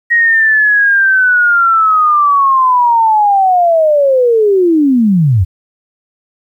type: linear sweep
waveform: sine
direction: down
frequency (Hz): 1892 to 82.41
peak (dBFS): -6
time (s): 0.1-5.45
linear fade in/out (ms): 20
effects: 8-bit